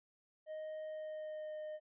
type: tone with pitch glide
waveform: triangle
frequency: 622.3 to 614.1 Hz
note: D#5 to D#5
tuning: 0 to -23 cents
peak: -40 dBFS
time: 0.46-1.8 s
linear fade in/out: 50 ms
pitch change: -23 cents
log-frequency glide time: 0.85-1.57 s
effects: resampled to 8000 Hz